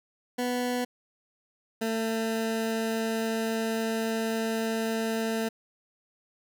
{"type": "tone pair in turn", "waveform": "20% pulse", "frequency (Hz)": [246.9, 224.1], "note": ["B3", "A3"], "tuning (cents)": [0, 32], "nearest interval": "major second", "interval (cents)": 168, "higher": "first", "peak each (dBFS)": -22, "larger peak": "neither", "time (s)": [[0.38, 0.85], [1.81, 5.49]], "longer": "second", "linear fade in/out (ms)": 10, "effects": []}